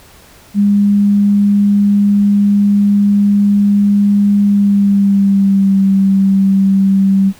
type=tone with pitch glide; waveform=sine; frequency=203 to 194.39 Hz; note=G#3 to G3; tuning=-39 to -14 cents; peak=-7 dBFS; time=0.54-7.33 s; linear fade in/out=50 ms; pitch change=-75 cents; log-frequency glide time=4.44-5.8 s; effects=pink hiss -42 dBFS RMS until 7.39 s